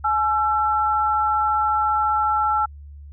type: tone pair together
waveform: sine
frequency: 850 / 1342.7 Hz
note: G#5 / E6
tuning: +40 / +31 cents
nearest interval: minor sixth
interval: 791 cents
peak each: -20 dBFS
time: 0.04-2.66 s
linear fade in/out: 10 ms
effects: added 72 Hz sine -37 dBFS peak until 3.12 s